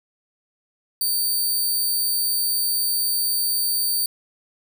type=tone; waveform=10% pulse; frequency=4596 Hz; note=D8; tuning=38 cents flat; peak=-13 dBFS; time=1.01-4.06 s; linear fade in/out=2 ms; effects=none

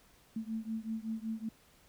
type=beating tone pair; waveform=sine; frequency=220 / 225.3 Hz; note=A3 / A3; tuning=0 / +41 cents; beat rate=5.3 Hz; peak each=-38 / -39 dBFS; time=0.36-1.49 s; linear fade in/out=5 ms; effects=pink hiss -64 dBFS RMS until 1.88 s

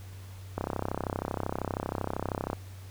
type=click train; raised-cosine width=1 ms; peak=-16 dBFS; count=65; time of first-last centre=0.58-2.531 s; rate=32.8 Hz; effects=added 95 Hz sine -42 dBFS peak until 2.9 s + pink hiss -54 dBFS RMS until 2.9 s

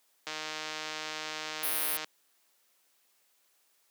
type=click train; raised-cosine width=0.2 ms; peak=-19 dBFS; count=276; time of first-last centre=0.27-2.044 s; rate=155 Hz
type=high-pass noise; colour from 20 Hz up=pink; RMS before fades=-32 dBFS; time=1.63-1.97 s; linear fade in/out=5 ms; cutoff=9200 Hz; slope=96 dB/octave
effects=white hiss -70 dBFS RMS until 3.9 s + high-pass 300 Hz 12 dB/octave

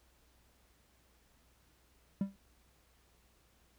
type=tone with exponential decay; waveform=triangle; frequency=196.5 Hz; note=G3; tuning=4 cents sharp; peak=-25 dBFS; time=2.21-2.36 s; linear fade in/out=2 ms; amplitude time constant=32 ms; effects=added 61 Hz sine -70 dBFS peak until 3.78 s + pink hiss -70 dBFS RMS until 3.78 s

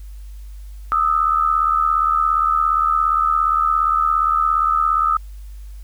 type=tone pair together; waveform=sine; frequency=1232 / 1309.3 Hz; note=D#6 / E6; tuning=-17 / -12 cents; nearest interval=minor second; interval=105 cents; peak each=-17 dBFS; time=0.92-5.17 s; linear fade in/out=0 ms; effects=added 50 Hz sine -32 dBFS peak until 5.83 s + white hiss -55 dBFS RMS until 5.83 s

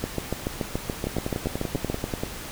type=two click trains; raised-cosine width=2 ms; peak=-12 / -13 dBFS; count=14 / 13; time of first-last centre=0.04-1.9 / 1.07-2.235 s; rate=6.99 / 10.3 Hz; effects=pink hiss -37 dBFS RMS until 2.51 s

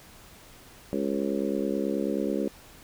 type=harmonic tone with a mistuned harmonic; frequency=69.3 Hz; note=C#2; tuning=in tune; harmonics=3 / 4 / 5 / 6 / 7 / 8; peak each=-31 / -31 / -32 / -33 / -36 / -35 dBFS; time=0.93-2.48 s; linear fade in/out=0 ms; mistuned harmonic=8; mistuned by=-20 cents; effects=pink hiss -51 dBFS RMS until 2.83 s

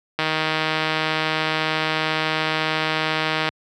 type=click train; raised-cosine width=0.3 ms; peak=-5 dBFS; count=519; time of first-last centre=0.19-3.489 s; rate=157 Hz; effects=high-pass 100 Hz 12 dB/octave

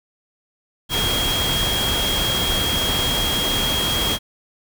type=tone in noise; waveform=sine; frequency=3260 Hz; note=G#7; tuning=33 cents flat; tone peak=-21 dBFS; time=0.89-4.19 s; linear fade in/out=50 ms; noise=pink; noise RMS=-23 dBFS; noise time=0.89-4.19 s; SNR=-1 dB; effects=none

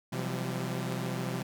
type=tone cluster; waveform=sawtooth; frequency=128.9 / 170 / 183.7 / 196.8 Hz; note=C3 / F3 / F#3 / G3; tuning=-26 / -46 / -12 / +7 cents; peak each=-31 / -33 / -38 / -35 dBFS; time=0.12-1.43 s; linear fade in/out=10 ms; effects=none

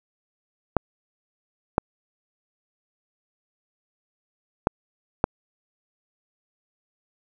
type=clicks; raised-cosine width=1 ms; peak=-3 dBFS; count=4; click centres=0.767 / 1.781 / 4.671 / 5.241 s; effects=none

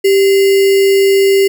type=tone with sample-and-hold; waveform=sine; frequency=392 Hz; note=G4; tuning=in tune; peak=-6 dBFS; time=0.04-1.48 s; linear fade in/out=10 ms; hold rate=2450 Hz; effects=none

